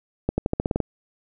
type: accelerating click train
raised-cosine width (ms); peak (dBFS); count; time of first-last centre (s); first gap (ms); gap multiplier
2; -8; 9; 0.29-0.803; 90; 0.9
effects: none